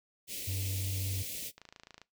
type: band-stop noise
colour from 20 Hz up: white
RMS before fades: -40 dBFS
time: 0.27-1.52 s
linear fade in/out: 50 ms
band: 590 to 2100 Hz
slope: 48 dB/octave
type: tone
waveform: triangle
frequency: 95.2 Hz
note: F#2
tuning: 50 cents sharp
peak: -31 dBFS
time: 0.47-1.23 s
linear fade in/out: 10 ms
type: click train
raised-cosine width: 0.2 ms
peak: -32 dBFS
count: 13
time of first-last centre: 1.58-2.016 s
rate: 27.5 Hz
effects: noise-tail reverb RT60 0.2 s tail -21 dB re dry